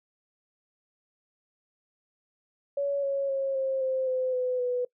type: tone with pitch steps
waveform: sine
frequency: 563 / 552.7 / 542.6 / 532.6 / 522.9 / 513.3 / 503.9 / 494.7 Hz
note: C#5 / C#5 / C#5 / C5 / C5 / C5 / B4 / B4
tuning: +27 / -5 / -37 / +31 / -1 / -33 / +35 / +3 cents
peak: -25 dBFS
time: 2.77-4.85 s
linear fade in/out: 5 ms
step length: 260 ms
effects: noise-tail reverb RT60 0.1 s tail -23 dB re dry